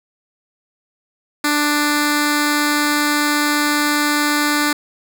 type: tone with notch filter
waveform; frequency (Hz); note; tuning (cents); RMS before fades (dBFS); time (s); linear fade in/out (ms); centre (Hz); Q
10% pulse; 295.1; D4; +8; -17; 1.44-4.73; 5; 670; 0.9
effects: none